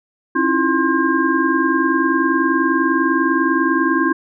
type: tone cluster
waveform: sine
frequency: 270 / 320.2 / 340.1 / 1058 / 1607 Hz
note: C#4 / D#4 / F4 / C6 / G6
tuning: -45 / +50 / -46 / +19 / +43 cents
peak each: -20 dBFS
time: 0.35-4.13 s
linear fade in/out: 10 ms
effects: none